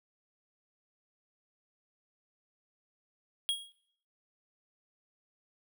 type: tone with exponential decay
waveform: square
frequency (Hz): 3288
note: G#7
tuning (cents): -18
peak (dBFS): -26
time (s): 3.49-3.72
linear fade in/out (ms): 0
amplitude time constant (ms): 49
effects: noise-tail reverb RT60 0.6 s tail -17 dB re dry